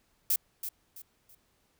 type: noise with echo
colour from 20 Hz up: violet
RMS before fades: -26 dBFS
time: 0.3-0.36 s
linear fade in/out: 5 ms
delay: 330 ms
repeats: 3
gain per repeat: -10 dB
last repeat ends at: 1.35 s
effects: pink hiss -71 dBFS RMS until 1.79 s